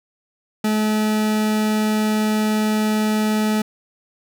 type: tone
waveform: 40% pulse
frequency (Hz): 214.7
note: A3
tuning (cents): -42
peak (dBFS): -16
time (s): 0.64-3.62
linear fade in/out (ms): 5
effects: none